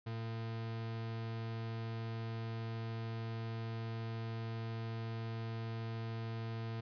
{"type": "tone", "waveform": "40% pulse", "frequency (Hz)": 113.4, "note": "A#2", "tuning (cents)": -47, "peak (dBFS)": -38, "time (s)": [0.06, 6.81], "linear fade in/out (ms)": 10, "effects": ["resampled to 11025 Hz"]}